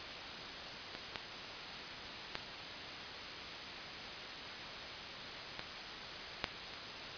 clicks, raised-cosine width 0.2 ms, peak -24 / -19 / -18 / -21 / -13 / -29 dBFS, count 6, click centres 0.951 / 1.158 / 2.354 / 5.594 / 6.442 / 6.737 s, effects white hiss -44 dBFS RMS until 7.17 s + resampled to 11025 Hz

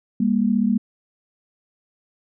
sine tone pair together, 201.6 / 237.1 Hz, G3 / A#3, +49 / +30 cents, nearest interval minor third, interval 281 cents, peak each -19 dBFS, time 0.2-0.78 s, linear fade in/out 5 ms, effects none

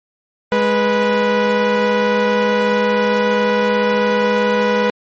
sawtooth tone pair together, 207.7 / 490.7 Hz, G#3 / B4, 0 / -11 cents, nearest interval octave + minor third, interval 1489 cents, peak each -14 / -10 dBFS, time 0.52-4.9 s, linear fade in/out 0 ms, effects low-pass 3000 Hz 12 dB/octave + MP3 32 kbps

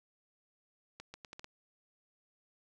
accelerating click train, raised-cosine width 0.2 ms, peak -29 dBFS, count 6, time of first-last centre 1-1.444 s, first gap 140 ms, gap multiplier 0.77, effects none

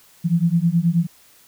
sine beating tone pair, 164.81 / 174.21 Hz, E3 / F3, 0 / -4 cents, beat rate 9.4 Hz, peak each -18 dBFS, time 0.24-1.07 s, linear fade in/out 20 ms, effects white hiss -52 dBFS RMS until 1.47 s

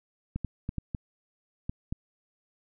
clicks, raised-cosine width 5 ms, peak -19 dBFS, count 7, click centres 0.36 / 0.447 / 0.691 / 0.783 / 0.948 / 1.695 / 1.925 s, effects none

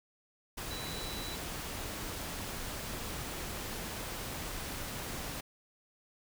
sine tone in noise, 3951 Hz, B7, in tune, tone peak -44 dBFS, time 0.7-1.36 s, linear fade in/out 10 ms, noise pink, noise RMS -40 dBFS, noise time 0.57-5.41 s, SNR -7 dB, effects none

